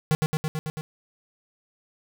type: tone with echo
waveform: square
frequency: 155.56 Hz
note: D#3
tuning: in tune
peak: -19 dBFS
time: 0.11-0.15 s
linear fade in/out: 0 ms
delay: 110 ms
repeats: 6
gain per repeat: -2 dB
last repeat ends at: 0.81 s
effects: none

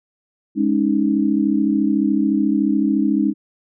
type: chord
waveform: sine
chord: Ab suspended fourth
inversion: none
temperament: equal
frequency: 207.7 / 277.2 / 311.1 Hz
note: Ab3 / Db4 / Eb4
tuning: 0 / 0 / 0 cents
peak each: -19 dBFS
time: 0.55-3.34 s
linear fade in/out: 50 ms
effects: none

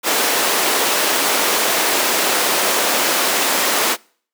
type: high-pass noise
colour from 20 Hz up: pink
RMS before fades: -17 dBFS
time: 0.03-3.97 s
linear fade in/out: 50 ms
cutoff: 390 Hz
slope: 12 dB/octave
effects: noise-tail reverb RT60 0.5 s tail -26 dB re dry + high-pass 200 Hz 12 dB/octave

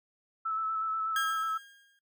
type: tone with vibrato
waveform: sine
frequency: 1310 Hz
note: E6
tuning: 11 cents flat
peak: -29 dBFS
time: 0.45-1.58 s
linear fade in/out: 10 ms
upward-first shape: square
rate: 8.2 Hz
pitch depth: 15 cents each way
type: tone with exponential decay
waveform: 30% pulse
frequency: 1619 Hz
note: G#6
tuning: 45 cents flat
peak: -25 dBFS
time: 1.16-1.99 s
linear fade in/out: 2 ms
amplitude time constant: 180 ms
effects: noise-tail reverb RT60 0.1 s tail -17 dB re dry

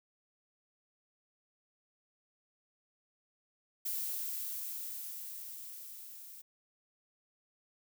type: noise with level ramp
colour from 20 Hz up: violet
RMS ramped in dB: -36 to -51 dBFS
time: 3.85-6.42 s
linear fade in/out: 10 ms
effects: none

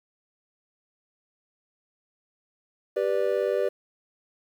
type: chord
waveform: triangle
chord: G major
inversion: none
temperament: just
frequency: 392 / 490 / 588 Hz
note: G4 / B4 / D5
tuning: 0 / -14 / +2 cents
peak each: -25 dBFS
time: 2.96-3.69 s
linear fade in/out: 10 ms
effects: 9-bit

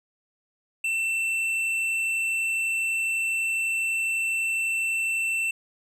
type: tone with hard clipping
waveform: sine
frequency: 2682 Hz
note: E7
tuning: 29 cents sharp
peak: -25 dBFS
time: 0.84-5.51 s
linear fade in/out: 5 ms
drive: 7 dB
effects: none

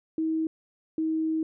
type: tone pair in turn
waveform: sine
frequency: 319.5 / 318.2 Hz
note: D#4 / D#4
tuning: +46 / +39 cents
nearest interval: unison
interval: 7 cents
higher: first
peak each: -24 dBFS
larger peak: neither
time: 0.18-0.47 / 0.98-1.43 s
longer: second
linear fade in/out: 2 ms
effects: none

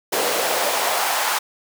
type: noise with high-pass filter sweep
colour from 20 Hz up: pink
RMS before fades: -21 dBFS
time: 0.12-1.39 s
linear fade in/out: 10 ms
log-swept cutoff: 450 to 950 Hz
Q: 2.1
effects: none

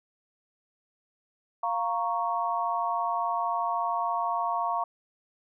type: chord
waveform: sine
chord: Bb minor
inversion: second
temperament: equal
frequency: 698.5 / 932.3 / 1108.7 Hz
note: F5 / Bb5 / Db6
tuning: 0 / 0 / 0 cents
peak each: -30 dBFS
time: 1.63-4.84 s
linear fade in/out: 5 ms
effects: none

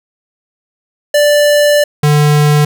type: tone pair in turn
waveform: square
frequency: 587.3 / 148.45 Hz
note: D5 / D3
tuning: 0 / +19 cents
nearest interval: 2 octaves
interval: 2381 cents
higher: first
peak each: -7 dBFS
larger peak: neither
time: 1.14-1.84 / 2.03-2.65 s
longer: first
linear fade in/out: 5 ms
effects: none

